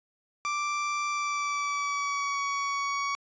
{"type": "tone with pitch glide", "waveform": "30% pulse", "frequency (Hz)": [1174.7, 1124.9], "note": ["D6", "C#6"], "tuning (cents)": [0, 25], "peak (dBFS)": -25, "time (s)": [0.45, 3.15], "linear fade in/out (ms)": 0, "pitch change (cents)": -75, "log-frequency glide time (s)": [1.1, 2.42], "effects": ["resampled to 16000 Hz"]}